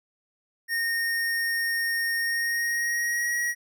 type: tone with pitch glide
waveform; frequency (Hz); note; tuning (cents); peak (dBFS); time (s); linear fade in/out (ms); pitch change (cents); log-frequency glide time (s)
square; 1845 to 1904.6; A#6 to A#6; -18 to +37; -25; 0.68-3.55; 50; +55; 2.18-3.38
effects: none